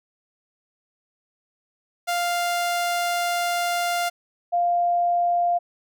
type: tone pair in turn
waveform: sawtooth / sine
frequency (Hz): 698.5 / 698.5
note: F5 / F5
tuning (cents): 0 / 0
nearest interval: unison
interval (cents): 0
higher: neither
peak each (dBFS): -18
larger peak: neither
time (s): 2.07-4.1 / 4.52-5.59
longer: first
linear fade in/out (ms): 20
effects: none